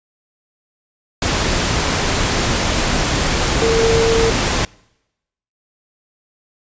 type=tone in noise; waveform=sine; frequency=454.2 Hz; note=A#4; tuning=45 cents flat; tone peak=-13 dBFS; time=3.62-4.3 s; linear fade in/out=2 ms; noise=pink; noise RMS=-17 dBFS; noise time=1.22-4.65 s; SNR=+1 dB; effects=noise-tail reverb RT60 0.9 s tail -26 dB re dry + resampled to 16000 Hz